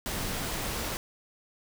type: noise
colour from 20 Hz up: pink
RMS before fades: -33 dBFS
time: 0.06-0.97 s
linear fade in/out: 0 ms
effects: none